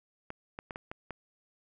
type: clicks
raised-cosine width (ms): 0.5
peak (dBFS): -24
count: 6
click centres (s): 0.304 / 0.589 / 0.708 / 0.759 / 0.915 / 1.107
effects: none